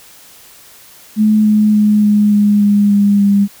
sine tone with pitch steps, 214.2 / 212.2 / 210.3 / 208.3 / 206.4 / 204.5 / 202.6 / 200.8 Hz, A3 / G#3 / G#3 / G#3 / G#3 / G#3 / G#3 / G3, -46 / +38 / +22 / +5 / -10 / -26 / -43 / +42 cents, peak -7 dBFS, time 1.16-3.48 s, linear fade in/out 50 ms, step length 290 ms, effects white hiss -41 dBFS RMS until 3.6 s

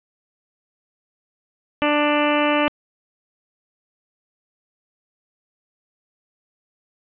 harmonic tone, 295.3 Hz, D4, 10 cents sharp, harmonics 1 / 2 / 3 / 4 / 5 / 6 / 7 / 8 / 9 / 10, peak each -21 / -21 / -25 / -25 / -31 / -30 / -31 / -29 / -28 / -30 dBFS, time 1.82-2.68 s, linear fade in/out 0 ms, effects resampled to 8000 Hz + 8-bit

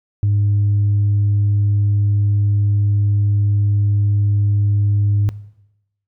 sine tone, 102.3 Hz, G#2, 26 cents flat, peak -11 dBFS, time 0.23-5.29 s, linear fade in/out 0 ms, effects noise-tail reverb RT60 0.9 s tail -20 dB re dry + tanh soft clip ceiling -10 dBFS

